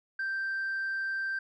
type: tone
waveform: sine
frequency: 1568 Hz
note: G6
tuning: in tune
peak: -28 dBFS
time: 0.19-1.39 s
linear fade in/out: 5 ms
effects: tanh soft clip ceiling -28 dBFS